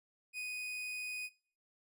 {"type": "tone", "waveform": "40% pulse", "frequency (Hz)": 2489, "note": "D#7", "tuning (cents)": 0, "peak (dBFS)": -38, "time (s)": [0.33, 1.3], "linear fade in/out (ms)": 50, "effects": ["noise-tail reverb RT60 0.5 s tail -22 dB re dry", "resampled to 32000 Hz"]}